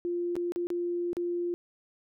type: tone with dropouts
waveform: sine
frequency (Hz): 348.7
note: F4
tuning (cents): -3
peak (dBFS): -28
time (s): 0.05-1.54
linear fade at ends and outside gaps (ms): 0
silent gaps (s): 0.355-0.365 / 0.521-0.56 / 0.67-0.703 / 1.131-1.168
effects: none